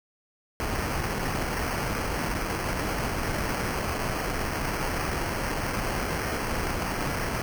pink noise with sample-and-hold, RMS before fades -29 dBFS, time 0.6-7.42 s, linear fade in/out 0 ms, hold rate 3675 Hz, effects none

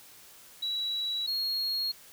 sine / triangle tone pair in turn, 3908 / 4293 Hz, B7 / C8, -19 / +44 cents, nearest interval major second, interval 163 cents, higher second, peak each -29 / -27 dBFS, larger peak second, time 0.62-1.27 / 1.27-1.92 s, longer neither, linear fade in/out 10 ms, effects white hiss -53 dBFS RMS until 2.12 s

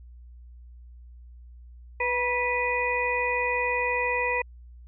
harmonic tone with a mistuned harmonic, 493.9 Hz, B4, in tune, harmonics 1 / 2 / 4 / 5, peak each -29 / -29 / -29 / -29 dBFS, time 2-4.42 s, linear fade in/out 5 ms, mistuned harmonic 2, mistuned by -35 cents, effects added 60 Hz sine -44 dBFS peak until 4.87 s

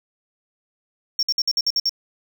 triangle tone bursts, 5490 Hz, F8, 31 cents flat, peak -15 dBFS, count 8, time 1.19-1.894 s, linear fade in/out 2 ms, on 39 ms, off 56 ms, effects tanh soft clip ceiling -12 dBFS + 7-bit

